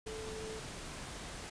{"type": "tone in noise", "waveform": "sine", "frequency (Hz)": 438.1, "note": "A4", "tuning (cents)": -7, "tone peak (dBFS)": -43, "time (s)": [0.06, 0.6], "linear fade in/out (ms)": 10, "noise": "pink", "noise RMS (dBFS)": -45, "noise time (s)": [0.06, 1.5], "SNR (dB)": -1, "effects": ["resampled to 22050 Hz"]}